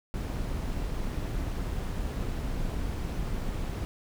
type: noise with amplitude modulation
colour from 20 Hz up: brown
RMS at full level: -30 dBFS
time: 0.14-3.85 s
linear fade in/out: 0 ms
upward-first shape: sine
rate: 220 Hz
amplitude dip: 40%
effects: none